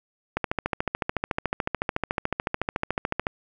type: click train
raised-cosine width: 0.5 ms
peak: -9 dBFS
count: 41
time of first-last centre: 0.37-3.269 s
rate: 13.8 Hz
effects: none